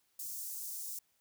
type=high-pass noise; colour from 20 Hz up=white; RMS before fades=-42 dBFS; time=0.19-0.99 s; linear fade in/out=5 ms; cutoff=6000 Hz; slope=24 dB/octave; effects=white hiss -75 dBFS RMS until 1.2 s